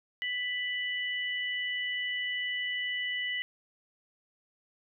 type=tone pair together; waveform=sine; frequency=1980.7 / 2963 Hz; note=B6 / F#7; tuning=+5 / +2 cents; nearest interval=perfect fifth; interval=697 cents; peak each=-32 / -35 dBFS; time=0.22-3.42 s; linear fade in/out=0 ms; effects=none